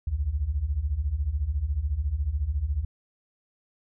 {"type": "beating tone pair", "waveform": "sine", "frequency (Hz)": [63, 77], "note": ["B1", "D#2"], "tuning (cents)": [35, -17], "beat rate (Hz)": 14, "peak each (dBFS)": [-29, -26], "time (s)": [0.07, 2.85], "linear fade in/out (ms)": 5, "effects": []}